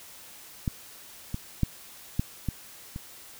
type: clicks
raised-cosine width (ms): 5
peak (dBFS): -14 / -18 / -10 / -12 / -15 / -23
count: 6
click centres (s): 0.678 / 1.344 / 1.633 / 2.195 / 2.487 / 2.961
effects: white hiss -48 dBFS RMS until 3.39 s